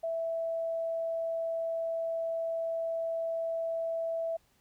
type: tone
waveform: sine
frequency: 659.3 Hz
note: E5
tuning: in tune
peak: -30 dBFS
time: 0.03-4.37 s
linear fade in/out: 10 ms
effects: pink hiss -69 dBFS RMS until 4.6 s